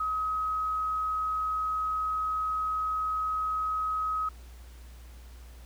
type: tone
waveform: sine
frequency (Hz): 1270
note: D#6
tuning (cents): +35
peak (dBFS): -27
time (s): 0-4.29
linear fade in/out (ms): 5
effects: added 60 Hz sine -45 dBFS peak until 5.65 s + pink hiss -57 dBFS RMS until 5.65 s